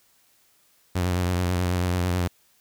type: tone with vibrato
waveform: sawtooth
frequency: 89.6 Hz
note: F2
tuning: 45 cents sharp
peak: -18 dBFS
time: 0.95-2.28 s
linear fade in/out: 10 ms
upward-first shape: sine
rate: 9.2 Hz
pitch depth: 45 cents each way
effects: white hiss -62 dBFS RMS until 2.6 s